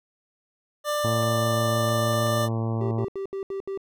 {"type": "tone", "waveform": "25% pulse", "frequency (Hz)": 593, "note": "D5", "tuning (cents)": 17, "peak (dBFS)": -20, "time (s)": [0.84, 2.49], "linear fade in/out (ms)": 50}
{"type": "harmonic tone", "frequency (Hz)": 113.3, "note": "A#2", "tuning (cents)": -49, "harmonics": [1, 2, 3, 4, 5, 6, 7, 8, 9, 10], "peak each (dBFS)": [-25, -31, -35, -37, -39, -41, -42, -43, -44, -45], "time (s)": [1.04, 3.05], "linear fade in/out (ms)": 5}
{"type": "clicks", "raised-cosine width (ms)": 0.5, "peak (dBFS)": -29, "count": 4, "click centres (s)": [1.229, 1.89, 2.134, 2.269]}
{"type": "tone bursts", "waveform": "triangle", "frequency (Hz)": 390, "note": "G4", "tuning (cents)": -9, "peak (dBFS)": -26, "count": 6, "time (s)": [2.81, 3.775], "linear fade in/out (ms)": 0, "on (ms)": 100, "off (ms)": 73}
{"effects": []}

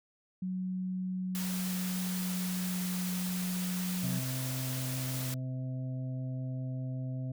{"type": "tone with pitch glide", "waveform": "sine", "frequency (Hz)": [185, 182.14], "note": ["F#3", "F#3"], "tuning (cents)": [0, -27], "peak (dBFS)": -32, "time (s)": [0.42, 4.19], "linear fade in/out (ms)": 5, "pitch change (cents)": -27, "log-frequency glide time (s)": [1.17, 2.79]}
{"type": "noise", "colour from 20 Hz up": "white", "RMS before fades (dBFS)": -40, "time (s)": [1.35, 5.34], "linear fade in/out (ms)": 0}
{"type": "harmonic tone", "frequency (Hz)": 129.3, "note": "C3", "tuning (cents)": -20, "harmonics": [1, 2, 4, 5], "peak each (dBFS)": [-34, -42, -55, -51], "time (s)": [4.03, 7.32], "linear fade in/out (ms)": 5}
{"effects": []}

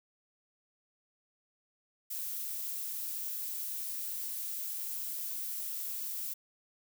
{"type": "noise", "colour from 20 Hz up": "violet", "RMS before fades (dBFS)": -38, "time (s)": [2.1, 6.34], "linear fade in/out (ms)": 10, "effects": []}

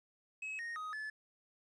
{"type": "tone with pitch steps", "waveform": "triangle", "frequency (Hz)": [2568, 1860, 1254, 1730], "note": ["E7", "A#6", "D#6", "A6"], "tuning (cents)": [-46, -4, 13, -30], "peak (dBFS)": -38, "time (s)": [0.42, 1.1], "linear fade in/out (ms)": 5, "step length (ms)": 170, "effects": ["resampled to 24000 Hz", "12-bit"]}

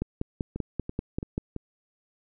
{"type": "two click trains", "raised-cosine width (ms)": 3, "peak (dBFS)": [-20, -15], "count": [4, 8], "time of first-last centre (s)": [[0.56, 1.563], [0.02, 1.379]], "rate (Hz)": [2.99, 5.15], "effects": []}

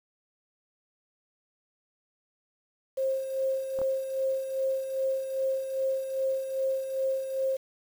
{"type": "tone with tremolo", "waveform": "sine", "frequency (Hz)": 532, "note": "C5", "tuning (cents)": 29, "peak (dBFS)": -24, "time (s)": [2.97, 7.57], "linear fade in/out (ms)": 10, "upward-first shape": "sine", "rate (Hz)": 2.5, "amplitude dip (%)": 60}
{"type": "clicks", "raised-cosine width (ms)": 1, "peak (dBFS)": [-26, -24], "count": 2, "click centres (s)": [3.789, 3.816]}
{"effects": ["8-bit"]}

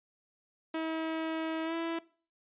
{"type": "tone with pitch glide", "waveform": "sawtooth", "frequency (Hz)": [321.3, 331.5], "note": ["E4", "E4"], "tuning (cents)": [-44, 10], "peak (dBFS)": -28, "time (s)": [0.74, 1.99], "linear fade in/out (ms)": 5, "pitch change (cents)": 54, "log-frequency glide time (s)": [1.64, 1.74], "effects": ["noise-tail reverb RT60 0.4 s tail -20 dB re dry", "resampled to 8000 Hz"]}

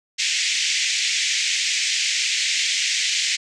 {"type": "band-pass noise", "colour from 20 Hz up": "pink", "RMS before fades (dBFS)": -22, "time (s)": [0.18, 3.37], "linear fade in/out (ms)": 20, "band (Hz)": [2000, 7500], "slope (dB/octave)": 48, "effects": []}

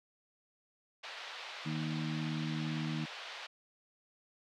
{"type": "band-pass noise", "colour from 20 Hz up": "white", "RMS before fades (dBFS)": -46, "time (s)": [1.03, 3.47], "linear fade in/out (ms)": 10, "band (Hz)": [540, 4000], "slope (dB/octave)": 24}
{"type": "harmonic tone", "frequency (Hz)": 77.78, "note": "D#2", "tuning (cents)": 0, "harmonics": [2, 3, 4], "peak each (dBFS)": [-36, -40, -42], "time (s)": [1.65, 3.06], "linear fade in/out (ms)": 20}
{"effects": []}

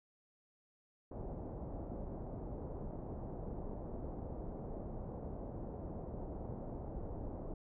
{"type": "low-pass noise", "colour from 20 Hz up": "pink", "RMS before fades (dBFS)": -44, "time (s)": [1.11, 7.54], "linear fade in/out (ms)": 5, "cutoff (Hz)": 740, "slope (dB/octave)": 24, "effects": []}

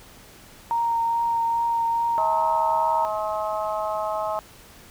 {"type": "tone with vibrato", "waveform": "sine", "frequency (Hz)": 927, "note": "A#5", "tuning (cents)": -10, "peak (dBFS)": -20, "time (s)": [0.71, 3.05], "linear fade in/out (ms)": 0, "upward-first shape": "triangle", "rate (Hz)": 2.4, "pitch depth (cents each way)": 13}
{"type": "harmonic tone", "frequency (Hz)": 213.2, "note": "G#3", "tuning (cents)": 46, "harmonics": [3, 4, 5, 6], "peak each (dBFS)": [-27, -29, -31, -33], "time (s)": [2.18, 4.39], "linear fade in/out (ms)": 0}
{"effects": ["pink hiss -48 dBFS RMS until 4.9 s"]}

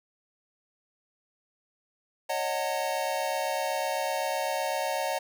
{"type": "chord", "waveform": "square", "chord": "D# half-diminished seventh", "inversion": "third", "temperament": "equal with one note detuned", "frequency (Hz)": [554.4, 622.3, 740, 900], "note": ["C#5", "D#5", "F#5", "A5"], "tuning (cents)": [0, 0, 0, 39], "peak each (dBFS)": -34, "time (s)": [2.29, 5.19], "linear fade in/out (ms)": 10, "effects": []}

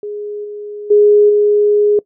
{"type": "tone with level steps", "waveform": "sine", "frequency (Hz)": 415.3, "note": "G#4", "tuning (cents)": 0, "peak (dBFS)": [-21, -24, -5, -8], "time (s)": [0.03, 1.99], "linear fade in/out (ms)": 2, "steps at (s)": [0.44, 0.9, 1.29], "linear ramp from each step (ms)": 10, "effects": ["noise-tail reverb RT60 0.1 s tail -21 dB re dry"]}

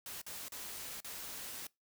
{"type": "noise with dropouts", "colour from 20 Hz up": "white", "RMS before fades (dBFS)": -45, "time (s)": [0.06, 1.67], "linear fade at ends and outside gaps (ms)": 2, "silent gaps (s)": [[0.216, 0.264], [0.484, 0.52], [1.004, 1.045]], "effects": ["noise-tail reverb RT60 0.2 s tail -23 dB re dry"]}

